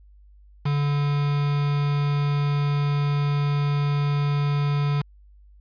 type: tone with quantisation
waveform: triangle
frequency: 144.5 Hz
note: D3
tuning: 28 cents flat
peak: -18 dBFS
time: 0.65-5.02 s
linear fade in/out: 10 ms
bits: 5
effects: added 50 Hz sine -48 dBFS peak until 5.6 s + resampled to 11025 Hz